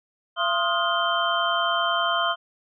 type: tone cluster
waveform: sine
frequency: 680 / 1052 / 1250 / 1420 / 3115 Hz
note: F5 / C6 / D#6 / F6 / G7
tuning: -46 / +9 / +8 / +28 / -12 cents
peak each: -27 dBFS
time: 0.36-2.36 s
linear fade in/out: 50 ms
effects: none